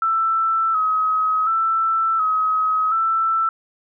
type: tone with vibrato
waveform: sine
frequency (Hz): 1300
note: E6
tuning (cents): -24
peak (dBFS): -16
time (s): 0.02-3.49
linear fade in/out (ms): 2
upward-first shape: square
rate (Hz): 0.69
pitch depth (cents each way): 38
effects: none